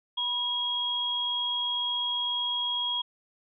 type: tone pair together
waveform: sine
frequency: 977 / 3286 Hz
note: B5 / G#7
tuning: -19 / -19 cents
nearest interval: octave + major sixth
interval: 2100 cents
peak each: -35 / -27 dBFS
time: 0.17-3.02 s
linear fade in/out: 10 ms
effects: none